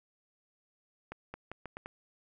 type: accelerating click train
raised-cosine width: 0.5 ms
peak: -26 dBFS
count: 6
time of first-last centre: 1.12-1.86 s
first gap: 220 ms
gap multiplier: 0.8
effects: none